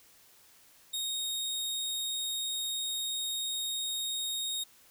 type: tone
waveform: sawtooth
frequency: 3729 Hz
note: A#7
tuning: in tune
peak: -29 dBFS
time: 0.93-4.64 s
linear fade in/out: 10 ms
effects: white hiss -60 dBFS RMS until 4.9 s